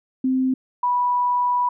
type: tone pair in turn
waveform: sine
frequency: 260 / 981.6 Hz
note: C4 / B5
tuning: -11 / -11 cents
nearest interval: octave + major seventh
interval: 2300 cents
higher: second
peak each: -17 dBFS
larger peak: neither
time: 0.24-0.54 / 0.83-1.69 s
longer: second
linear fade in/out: 5 ms
effects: none